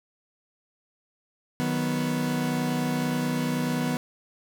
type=chord; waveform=40% pulse; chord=B major; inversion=first; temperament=equal; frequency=155.56 / 185 / 246.9 Hz; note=D#3 / F#3 / B3; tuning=0 / 0 / 0 cents; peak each=-29 / -32 / -26 dBFS; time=1.6-3.97 s; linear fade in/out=0 ms; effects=none